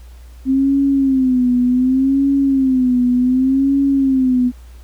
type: tone with vibrato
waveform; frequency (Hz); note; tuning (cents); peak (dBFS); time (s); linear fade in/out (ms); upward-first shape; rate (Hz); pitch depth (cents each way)
sine; 261.6; C4; 0; -11; 0.45-4.52; 50; sine; 0.67; 100
effects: added 60 Hz sine -35 dBFS peak until 4.83 s + pink hiss -51 dBFS RMS until 4.83 s